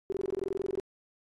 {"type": "tone bursts", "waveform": "sine", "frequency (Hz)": 387.4, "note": "G4", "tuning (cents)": -20, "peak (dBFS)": -28, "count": 16, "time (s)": [0.1, 0.798], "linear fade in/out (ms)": 0, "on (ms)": 23, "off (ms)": 22, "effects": ["AAC 32 kbps"]}